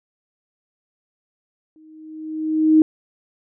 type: tone with exponential growth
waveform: sine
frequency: 313.1 Hz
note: D#4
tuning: 11 cents sharp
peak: -7 dBFS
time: 1.76-2.82 s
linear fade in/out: 1 ms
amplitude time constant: 230 ms
effects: none